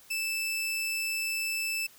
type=tone; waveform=sawtooth; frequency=2637 Hz; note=E7; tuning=in tune; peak=-26 dBFS; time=0.1-1.87 s; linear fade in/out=10 ms; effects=white hiss -56 dBFS RMS until 1.98 s